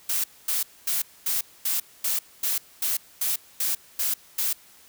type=noise bursts; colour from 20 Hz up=blue; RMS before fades=-25 dBFS; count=12; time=0.09-4.53 s; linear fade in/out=5 ms; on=150 ms; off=240 ms; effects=white hiss -53 dBFS RMS until 4.88 s